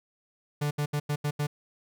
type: tone bursts at uneven times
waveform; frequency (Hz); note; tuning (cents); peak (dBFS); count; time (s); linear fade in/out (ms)
45% pulse; 146.83; D3; 0; -26; 6; 0.61-0.71 / 0.78-0.86 / 0.93-1 / 1.09-1.16 / 1.24-1.31 / 1.39-1.47; 10
effects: none